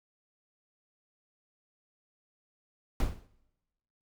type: noise with exponential decay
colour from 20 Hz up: brown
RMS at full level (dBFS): -23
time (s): 3-3.27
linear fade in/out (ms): 1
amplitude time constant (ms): 58
effects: noise-tail reverb RT60 1.0 s tail -22 dB re dry